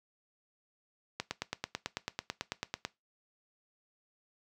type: click train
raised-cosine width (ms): 0.2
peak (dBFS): -16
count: 16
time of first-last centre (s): 1.2-2.85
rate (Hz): 9.09
effects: noise-tail reverb RT60 0.2 s tail -19 dB re dry + high-pass 80 Hz 12 dB/octave